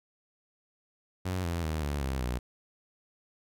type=tone with pitch steps; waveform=sawtooth; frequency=92.1 / 84.95 / 78.35 / 72.26 / 66.65 / 61.47 Hz; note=F#2 / F2 / D#2 / D2 / C2 / B1; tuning=-7 / -47 / +13 / -27 / +33 / -7 cents; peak=-26 dBFS; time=1.25-2.39 s; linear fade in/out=10 ms; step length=190 ms; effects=none